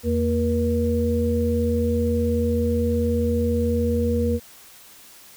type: tone cluster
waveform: sine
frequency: 83.5 / 231.9 / 478.1 Hz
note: E2 / A#3 / A#4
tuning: +23 / -9 / +44 cents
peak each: -23 dBFS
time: 0.03-4.4 s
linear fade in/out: 50 ms
effects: white hiss -47 dBFS RMS until 5.36 s